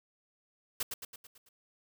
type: noise with echo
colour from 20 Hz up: white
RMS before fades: -33 dBFS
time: 0.8-0.83 s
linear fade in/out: 5 ms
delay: 110 ms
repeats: 6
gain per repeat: -5 dB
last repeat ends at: 1.49 s
effects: none